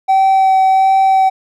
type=tone with vibrato; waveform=triangle; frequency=767 Hz; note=G5; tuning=38 cents flat; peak=-5 dBFS; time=0.08-1.3 s; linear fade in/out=20 ms; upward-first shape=sine; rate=1.4 Hz; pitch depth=10 cents each way; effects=tanh soft clip ceiling -1 dBFS